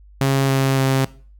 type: tone with pitch steps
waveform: sawtooth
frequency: 136.1 / 134.93 / 133.76 Hz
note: C#3 / C#3 / C3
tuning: -31 / -46 / +39 cents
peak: -11 dBFS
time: 0.21-1.05 s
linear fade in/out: 2 ms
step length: 280 ms
effects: noise-tail reverb RT60 0.4 s tail -19 dB re dry + added 50 Hz sine -43 dBFS peak until 1.39 s